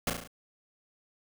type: noise with echo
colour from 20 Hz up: pink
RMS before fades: -29 dBFS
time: 0.07-0.1 s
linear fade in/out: 2 ms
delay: 35 ms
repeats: 5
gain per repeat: -4 dB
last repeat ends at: 0.275 s
effects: none